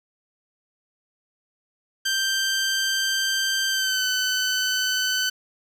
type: tone with pitch glide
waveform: 15% pulse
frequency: 1568 to 1512.8 Hz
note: G6 to F#6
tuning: 0 to +38 cents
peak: -15 dBFS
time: 2.05-5.3 s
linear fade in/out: 10 ms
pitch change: -62 cents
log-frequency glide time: 3.69-4.06 s
effects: resampled to 32000 Hz + 8-bit